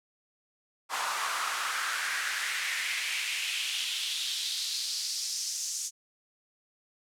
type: noise with high-pass filter sweep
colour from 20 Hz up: pink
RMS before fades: -32 dBFS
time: 0.89-5.91 s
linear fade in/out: 50 ms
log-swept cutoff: 990 to 6500 Hz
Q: 3
effects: low-pass 10000 Hz 12 dB/octave